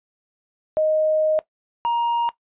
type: tone pair in turn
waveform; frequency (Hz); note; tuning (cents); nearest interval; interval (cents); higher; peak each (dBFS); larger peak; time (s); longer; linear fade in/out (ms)
sine / triangle; 622.3 / 940.5; D#5 / A#5; 0 / +15; perfect fifth; 715; second; -16; neither; 0.77-1.39 / 1.85-2.29; first; 0
effects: noise-tail reverb RT60 0.1 s tail -17 dB re dry + resampled to 8000 Hz